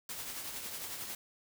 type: noise with tremolo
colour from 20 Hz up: white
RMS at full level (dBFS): -40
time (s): 0.09-1.15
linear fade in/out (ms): 2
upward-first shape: triangle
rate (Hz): 11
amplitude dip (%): 45
effects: none